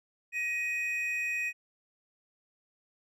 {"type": "tone pair together", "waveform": "triangle", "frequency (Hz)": [1894, 2502], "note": ["A#6", "D#7"], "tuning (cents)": [27, 9], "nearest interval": "perfect fourth", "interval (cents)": 482, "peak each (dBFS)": [-35, -29], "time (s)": [0.32, 1.53], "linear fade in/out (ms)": 50, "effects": []}